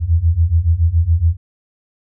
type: beating tone pair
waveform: sine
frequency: 79.5 / 86.6 Hz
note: D#2 / F2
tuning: +38 / -14 cents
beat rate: 7.1 Hz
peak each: -15 / -13 dBFS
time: 0-1.37 s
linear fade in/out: 50 ms
effects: none